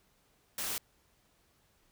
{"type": "noise", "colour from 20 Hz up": "white", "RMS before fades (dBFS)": -36, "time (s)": [0.58, 0.78], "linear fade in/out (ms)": 2, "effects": ["pink hiss -70 dBFS RMS until 1.91 s"]}